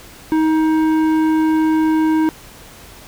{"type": "tone with tanh clipping", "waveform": "sine", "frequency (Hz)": 315.3, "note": "D#4", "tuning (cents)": 23, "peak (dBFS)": -14, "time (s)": [0.32, 2.29], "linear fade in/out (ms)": 0, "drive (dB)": 12, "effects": ["pink hiss -40 dBFS RMS until 3.07 s"]}